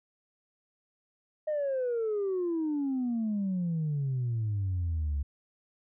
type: exponential sweep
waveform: sine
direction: down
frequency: 622.3 to 68.8 Hz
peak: -26 dBFS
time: 1.47-5.23 s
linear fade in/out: 10 ms
effects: tanh soft clip ceiling -25 dBFS